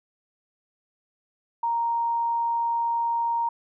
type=tone; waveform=sine; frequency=932.3 Hz; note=A#5; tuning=in tune; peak=-22 dBFS; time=1.63-3.49 s; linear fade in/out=5 ms; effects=none